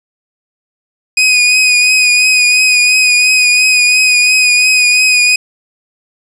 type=tone with vibrato; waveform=sawtooth; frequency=2489 Hz; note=D#7; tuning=in tune; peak=-3 dBFS; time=1.17-5.36 s; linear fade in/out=5 ms; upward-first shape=triangle; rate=2.9 Hz; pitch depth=34 cents each way; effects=resampled to 22050 Hz + 7-bit